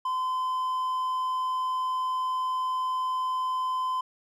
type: tone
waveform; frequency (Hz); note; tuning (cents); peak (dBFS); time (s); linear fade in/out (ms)
triangle; 1025; C6; -36; -24; 0.05-4.01; 5
effects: none

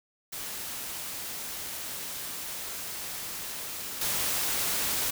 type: noise with level steps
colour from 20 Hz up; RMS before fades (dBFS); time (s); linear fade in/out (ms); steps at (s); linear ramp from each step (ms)
white; -37 / -29; 0.32-5.11; 10; 4.01; 5
effects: none

